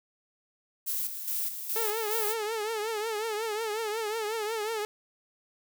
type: noise with tremolo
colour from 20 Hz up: violet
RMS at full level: -31 dBFS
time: 0.86-2.35 s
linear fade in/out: 20 ms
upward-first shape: square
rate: 2.4 Hz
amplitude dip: 55%
type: tone with vibrato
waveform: sawtooth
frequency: 436 Hz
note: A4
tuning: 16 cents flat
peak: -26 dBFS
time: 1.76-4.85 s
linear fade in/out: 0 ms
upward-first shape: triangle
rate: 5.5 Hz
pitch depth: 110 cents each way
effects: none